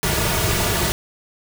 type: noise with comb filter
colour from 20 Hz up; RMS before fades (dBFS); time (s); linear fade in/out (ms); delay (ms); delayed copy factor
pink; -20; 0.03-0.92; 0; 3.8; -0.6
effects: none